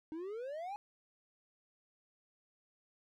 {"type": "exponential sweep", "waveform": "triangle", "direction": "up", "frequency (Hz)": [305.8, 847], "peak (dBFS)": -38, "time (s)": [0.12, 0.76], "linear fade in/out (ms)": 0, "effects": []}